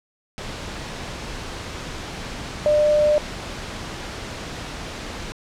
sine tone in noise, 599 Hz, D5, 34 cents sharp, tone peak -14 dBFS, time 2.66-3.18 s, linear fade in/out 0 ms, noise pink, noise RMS -32 dBFS, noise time 0.38-5.32 s, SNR +15 dB, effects low-pass 6000 Hz 12 dB/octave

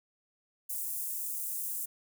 white high-pass noise, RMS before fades -36 dBFS, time 0.69-1.86 s, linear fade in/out 10 ms, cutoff 8200 Hz, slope 24 dB/octave, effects none

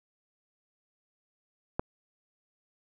click, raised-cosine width 1 ms, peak -14 dBFS, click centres 1.795 s, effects none

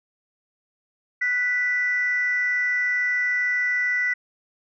sine tone pair together, 1482.3 / 1975.5 Hz, F#6 / B6, +3 / 0 cents, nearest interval perfect fourth, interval 497 cents, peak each -27 / -20 dBFS, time 1.21-4.14 s, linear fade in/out 10 ms, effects tanh soft clip ceiling -14 dBFS

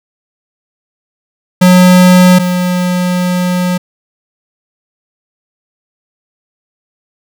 square tone pair in turn, 181.6 / 180.03 Hz, F#3 / F#3, -32 / -47 cents, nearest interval unison, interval 15 cents, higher first, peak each -3 / -11 dBFS, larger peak first, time 1.61-2.39 / 2.39-3.78 s, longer second, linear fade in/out 10 ms, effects none

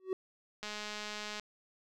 triangle tone with exponential growth, 376.2 Hz, F#4, 29 cents sharp, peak -25 dBFS, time 0-0.13 s, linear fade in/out 1 ms, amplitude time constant 27 ms
click train, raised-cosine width 0.2 ms, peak -24 dBFS, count 162, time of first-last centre 0.63-1.397 s, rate 210 Hz
effects none

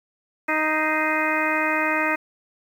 harmonic tone with a mistuned harmonic, 311.1 Hz, D#4, in tune, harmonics 1 / 2 / 3 / 4 / 5 / 6 / 7 / 8, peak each -28 / -28 / -28 / -28 / -28 / -28 / -28 / -28 dBFS, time 0.48-2.16 s, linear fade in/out 10 ms, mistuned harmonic 7, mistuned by -74 cents, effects 8-bit

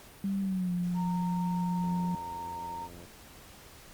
sine tone with pitch glide, 196 to 176.65 Hz, G3 to F3, 0 to +20 cents, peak -28 dBFS, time 0.24-2.15 s, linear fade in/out 2 ms, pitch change -180 cents, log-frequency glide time 0.41-0.73 s
sine tone, 922 Hz, A#5, 19 cents flat, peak -36 dBFS, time 0.94-2.89 s, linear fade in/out 50 ms
click train, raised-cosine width 2 ms, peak -37 dBFS, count 106, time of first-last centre 1.84-3.05 s, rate 86.8 Hz
effects pink hiss -52 dBFS RMS until 3.93 s + Opus 48 kbps

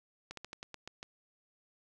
slowing click train, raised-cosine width 0.2 ms, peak -26 dBFS, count 8, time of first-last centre 0.31-1.029 s, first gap 63 ms, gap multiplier 1.16, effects none

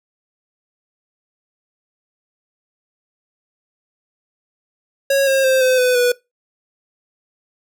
square tone with pitch steps, 550 / 537.4 / 525.2 / 513.2 / 501.4 / 490 Hz, C#5 / C5 / C5 / C5 / B4 / B4, -14 / +46 / +6 / -34 / +26 / -14 cents, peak -13 dBFS, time 5.1-6.12 s, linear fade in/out 5 ms, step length 170 ms, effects noise-tail reverb RT60 0.2 s tail -20 dB re dry

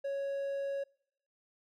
triangle tone, 554.4 Hz, C#5, in tune, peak -31 dBFS, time 0.04-0.84 s, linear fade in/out 10 ms, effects noise-tail reverb RT60 0.7 s tail -26 dB re dry

